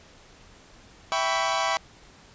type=chord; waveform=sawtooth; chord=C# half-diminished seventh; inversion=first; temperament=equal with one note detuned; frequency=659.3 / 784 / 987.8 / 1122.9 Hz; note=E5 / G5 / B5 / C#6; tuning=0 / 0 / 0 / +22 cents; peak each=-25 dBFS; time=1.12-1.77 s; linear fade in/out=0 ms; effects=pink hiss -52 dBFS RMS until 2.34 s + resampled to 16000 Hz